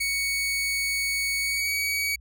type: tone with pitch glide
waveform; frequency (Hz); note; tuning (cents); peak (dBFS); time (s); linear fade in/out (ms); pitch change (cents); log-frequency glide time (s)
sawtooth; 2228 to 2260; C#7 to C#7; +8 to +33; -21; 0-2.16; 10; +25; 1.4-1.73
effects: added 60 Hz sine -46 dBFS peak until 2.2 s